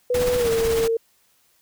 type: tone with pitch glide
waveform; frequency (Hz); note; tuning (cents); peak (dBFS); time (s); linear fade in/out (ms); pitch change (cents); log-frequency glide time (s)
sine; 493.9 to 455.5; B4 to A#4; 0 to -40; -18; 0.1-0.97; 5; -140; 0.38-0.5
type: noise with tremolo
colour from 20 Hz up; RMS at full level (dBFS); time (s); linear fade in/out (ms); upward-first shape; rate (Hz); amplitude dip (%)
pink; -27; 0.14-0.88; 5; sine; 16; 40
type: clicks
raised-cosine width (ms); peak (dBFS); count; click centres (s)
5; -17; 2; 0.282 / 0.362
effects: white hiss -62 dBFS RMS until 1.61 s